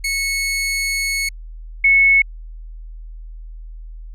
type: tone pair in turn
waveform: sawtooth / sine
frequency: 2200 / 2200 Hz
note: C#7 / C#7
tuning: -14 / -14 cents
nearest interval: unison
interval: 0 cents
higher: neither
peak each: -15 / -9 dBFS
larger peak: second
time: 0.04-1.29 / 1.84-2.22 s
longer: first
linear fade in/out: 5 ms
effects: added 40 Hz sine -31 dBFS peak until 4.14 s + resampled to 32000 Hz